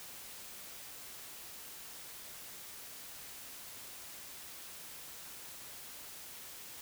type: silence
effects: white hiss -49 dBFS RMS until 6.81 s